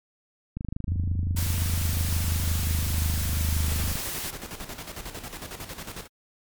click train, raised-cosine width 5 ms, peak -19 dBFS, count 88, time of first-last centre 0.57-3.955 s, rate 25.7 Hz
sine tone with pitch glide, 87.31 to 78.69 Hz, F2 to D#2, 0 to +20 cents, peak -24 dBFS, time 0.87-3.94 s, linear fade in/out 20 ms, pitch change -180 cents, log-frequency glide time 1.26-3.33 s
white noise, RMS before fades -33 dBFS, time 1.36-4.31 s, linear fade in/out 10 ms
pink noise with tremolo, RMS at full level -36 dBFS, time 3.6-6.08 s, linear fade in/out 50 ms, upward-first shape square, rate 11 Hz, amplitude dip 60%
effects MP3 96 kbps

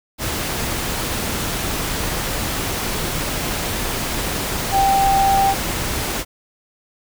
sine tone in noise, 784 Hz, G5, in tune, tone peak -13 dBFS, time 4.71-5.55 s, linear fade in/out 50 ms, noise pink, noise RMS -23 dBFS, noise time 0.18-6.25 s, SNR +7 dB, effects none

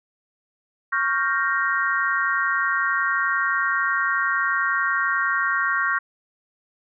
sine chord, G half-diminished seventh, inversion second, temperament equal, 1108.7 / 1396.9 / 1568 / 1864.7 Hz, Db6 / F6 / G6 / Bb6, 0 / 0 / 0 / 0 cents, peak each -25 dBFS, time 0.92-5.99 s, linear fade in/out 10 ms, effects none

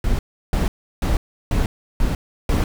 brown noise bursts, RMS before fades -18 dBFS, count 6, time 0.04-2.64 s, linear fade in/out 2 ms, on 150 ms, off 340 ms, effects none

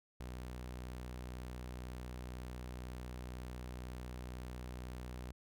sawtooth tone, 62 Hz, B1, 7 cents sharp, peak -40 dBFS, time 0.2-5.32 s, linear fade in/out 5 ms, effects none

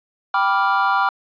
triangle chord, G dominant seventh, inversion none, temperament equal with one note detuned, 784 / 983.8 / 1174.7 / 1396.9 Hz, G5 / B5 / D6 / F6, 0 / -7 / 0 / 0 cents, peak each -19 dBFS, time 0.34-1.09 s, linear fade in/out 2 ms, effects resampled to 11025 Hz

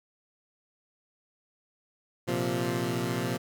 15% pulse chord, Bb suspended second, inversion none, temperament equal, 116.54 / 130.81 / 174.61 Hz, Bb2 / C3 / F3, 0 / 0 / 0 cents, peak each -26 dBFS, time 2.27-3.38 s, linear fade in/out 20 ms, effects none

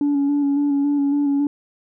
sine tone with vibrato, 284.7 Hz, C#4, 46 cents sharp, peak -14 dBFS, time 0.01-1.47 s, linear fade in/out 2 ms, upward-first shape square, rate 3.6 Hz, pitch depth 22 cents each way, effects tanh soft clip ceiling -14 dBFS

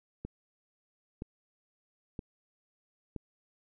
click train, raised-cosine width 3 ms, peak -25 dBFS, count 4, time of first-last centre 0.25-3.163 s, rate 1.03 Hz, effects none

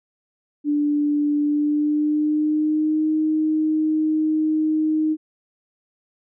sine tone with pitch glide, 293.7 to 311 Hz, D4 to D#4, 0 to -1 cents, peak -17 dBFS, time 0.64-5.17 s, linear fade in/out 50 ms, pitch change +99 cents, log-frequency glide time 1.41-3.09 s, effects none

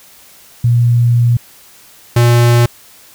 sine / square tone pair in turn, 119.4 / 119.4 Hz, A#2 / A#2, +42 / +42 cents, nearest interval unison, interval 0 cents, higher neither, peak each -7 dBFS, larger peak neither, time 0.64-1.37 / 2.16-2.66 s, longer first, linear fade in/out 5 ms, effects white hiss -42 dBFS RMS until 3.14 s

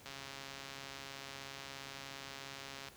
click train, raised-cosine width 0.2 ms, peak -29 dBFS, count 388, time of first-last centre 0.06-2.885 s, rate 137 Hz, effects pink hiss -58 dBFS RMS until 2.96 s + high-pass 60 Hz 12 dB/octave

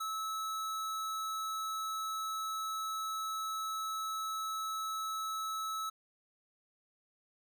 square tone, 1300 Hz, E6, 24 cents flat, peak -36 dBFS, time 0-5.9 s, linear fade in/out 10 ms, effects none

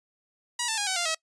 5% pulse tone with pitch steps, 963 / 888.2 / 819.2 / 755.6 / 696.9 / 642.7 Hz, B5 / A5 / G#5 / F#5 / F5 / E5, -44 / +16 / -24 / +36 / -4 / -44 cents, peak -14 dBFS, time 0.59-1.148 s, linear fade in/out 5 ms, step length 93 ms, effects noise-tail reverb RT60 0.1 s tail -24 dB re dry + resampled to 22050 Hz

